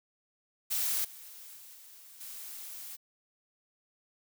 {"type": "noise with level steps", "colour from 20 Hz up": "blue", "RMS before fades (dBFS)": [-31, -49, -51, -53, -44], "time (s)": [0.7, 2.97], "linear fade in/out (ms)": 20, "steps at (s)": [1.04, 1.56, 1.74, 2.2], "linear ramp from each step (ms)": 10, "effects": []}